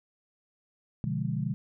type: chord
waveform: sine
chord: B diminished seventh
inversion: none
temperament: equal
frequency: 123.47 / 146.83 / 174.61 / 207.7 Hz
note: B2 / D3 / F3 / Ab3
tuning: 0 / 0 / 0 / 0 cents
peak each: -33 / -32 / -34 / -35 dBFS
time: 1.04-1.54 s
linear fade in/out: 0 ms
effects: none